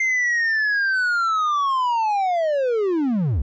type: linear sweep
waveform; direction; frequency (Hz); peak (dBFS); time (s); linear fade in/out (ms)
triangle; down; 2100 to 55; -16; 0-3.42; 5
effects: resampled to 16000 Hz